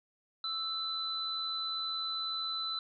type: tone pair together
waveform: sine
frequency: 1318.5 / 4009 Hz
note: E6 / B7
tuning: 0 / +25 cents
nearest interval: octave + perfect fifth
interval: 1925 cents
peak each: -40 / -34 dBFS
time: 0.44-2.79 s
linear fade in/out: 2 ms
effects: none